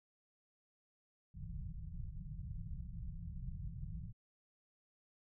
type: low-pass noise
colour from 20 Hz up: pink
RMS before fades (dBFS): -45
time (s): 1.34-4.13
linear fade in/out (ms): 20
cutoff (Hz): 180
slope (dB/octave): 96
effects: none